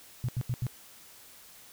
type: tone bursts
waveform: sine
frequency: 123.47 Hz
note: B2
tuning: in tune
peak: -27 dBFS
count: 4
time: 0.24-0.667 s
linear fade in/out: 0 ms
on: 46 ms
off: 81 ms
effects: white hiss -53 dBFS RMS until 1.72 s